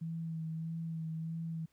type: tone with vibrato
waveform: sine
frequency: 162.5 Hz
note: E3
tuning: 24 cents flat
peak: -36 dBFS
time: 0.01-1.66 s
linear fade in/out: 10 ms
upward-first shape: sine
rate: 1.6 Hz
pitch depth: 24 cents each way
effects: pink hiss -75 dBFS RMS until 1.72 s